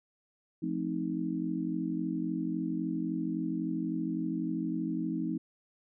sine chord, F dominant seventh, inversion none, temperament just, 174.61 / 218.3 / 261.9 / 314.3 Hz, F3 / A3 / C4 / Eb4, 0 / -13 / +2 / +18 cents, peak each -36 / -38 / -36 / -34 dBFS, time 0.62-5.38 s, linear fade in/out 10 ms, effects none

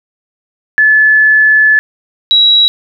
sine tone pair in turn, 1728 / 3879 Hz, A6 / B7, -32 / -32 cents, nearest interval octave + major second, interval 1400 cents, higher second, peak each -4 dBFS, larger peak neither, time 0.78-1.79 / 2.31-2.68 s, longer first, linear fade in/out 0 ms, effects none

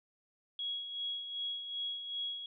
sine tone with tremolo, 3322 Hz, G#7, in tune, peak -34 dBFS, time 0.59-2.46 s, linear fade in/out 2 ms, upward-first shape sine, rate 2.6 Hz, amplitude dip 55%, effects none

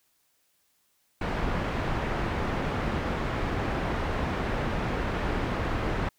pink low-pass noise, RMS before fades -29 dBFS, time 1.21-6.09 s, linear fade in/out 5 ms, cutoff 1900 Hz, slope 12 dB/octave, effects white hiss -70 dBFS RMS until 6.18 s

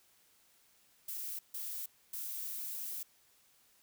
violet noise bursts at uneven times, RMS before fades -41 dBFS, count 3, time 1.08-1.39 / 1.54-1.86 / 2.13-3.03 s, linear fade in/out 5 ms, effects white hiss -68 dBFS RMS until 3.82 s

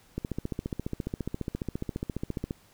click train, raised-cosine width 3 ms, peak -18 dBFS, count 35, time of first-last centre 0.18-2.509 s, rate 14.6 Hz, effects pink hiss -60 dBFS RMS until 2.73 s

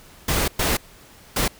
pink noise bursts at uneven times, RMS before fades -21 dBFS, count 3, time 0.28-0.48 / 0.59-0.77 / 1.36-1.48 s, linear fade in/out 5 ms, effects pink hiss -48 dBFS RMS until 1.59 s

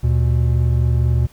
triangle tone pair together, 75.4 / 119.69 Hz, D2 / A#2, +46 / +46 cents, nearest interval minor sixth, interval 800 cents, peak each -14 dBFS, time 0.03-1.27 s, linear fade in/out 10 ms, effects pink hiss -51 dBFS RMS until 1.32 s

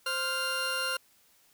20% pulse tone pair together, 523.2 / 1396.9 Hz, C5 / F6, 0 / 0 cents, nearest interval octave + perfect fourth, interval 1700 cents, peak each -31 / -25 dBFS, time 0.06-0.97 s, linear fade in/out 5 ms, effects white hiss -64 dBFS RMS until 1.53 s

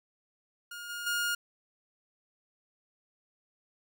sawtooth tone with level steps, 1425 Hz, F6, 34 cents sharp, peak -37 / -33 / -25 dBFS, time 0.71-1.35 s, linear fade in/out 5 ms, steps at 0.89 / 1.06 s, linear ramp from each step 10 ms, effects none

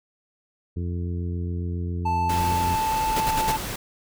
harmonic tone, 87.31 Hz, F2, in tune, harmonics 1 / 2 / 3 / 4 / 5, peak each -26 / -33 / -38 / -39 / -43 dBFS, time 0.76-2.76 s, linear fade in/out 10 ms
triangle tone, 880 Hz, A5, in tune, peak -20 dBFS, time 2.05-3.57 s, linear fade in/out 10 ms
pink noise, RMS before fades -31 dBFS, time 2.29-3.76 s, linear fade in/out 5 ms
pink noise bursts, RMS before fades -26 dBFS, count 4, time 3.16-3.52 s, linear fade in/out 5 ms, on 45 ms, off 60 ms
effects none

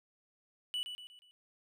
triangle tone with echo, 2960 Hz, F#7, in tune, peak -32 dBFS, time 0.74-0.83 s, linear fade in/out 0 ms, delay 120 ms, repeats 4, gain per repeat -7 dB, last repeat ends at 1.31 s, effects none

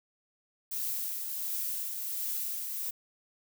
violet noise with tremolo, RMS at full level -33 dBFS, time 0.71-2.91 s, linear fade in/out 10 ms, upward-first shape triangle, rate 1.4 Hz, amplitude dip 40%, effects none

